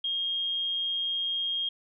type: tone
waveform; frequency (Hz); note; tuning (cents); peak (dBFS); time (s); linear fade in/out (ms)
sine; 3238; G#7; -45; -27; 0.04-1.69; 5
effects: none